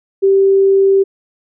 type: tone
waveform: sine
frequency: 390 Hz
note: G4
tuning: 9 cents flat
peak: -7 dBFS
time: 0.22-1.04 s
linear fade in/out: 20 ms
effects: none